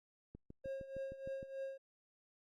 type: click train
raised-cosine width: 3 ms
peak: -38 dBFS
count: 8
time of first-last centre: 0.35-1.429 s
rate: 6.49 Hz
type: tone with tremolo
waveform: triangle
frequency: 539 Hz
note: C#5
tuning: 49 cents flat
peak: -37 dBFS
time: 0.64-1.78 s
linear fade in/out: 10 ms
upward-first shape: triangle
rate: 3.3 Hz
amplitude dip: 80%
effects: Opus 48 kbps